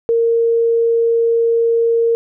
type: tone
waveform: sine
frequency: 462 Hz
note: A#4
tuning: 16 cents flat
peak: -11 dBFS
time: 0.09-2.15 s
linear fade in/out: 0 ms
effects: none